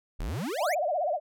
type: exponential sweep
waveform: square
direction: up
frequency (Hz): 30.87 to 2525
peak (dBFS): -31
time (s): 0.19-0.75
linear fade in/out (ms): 10
type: tone with vibrato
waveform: sine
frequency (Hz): 655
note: E5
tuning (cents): -11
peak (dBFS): -25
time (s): 0.57-1.2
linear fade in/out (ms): 50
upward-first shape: sine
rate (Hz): 16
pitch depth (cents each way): 210
effects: none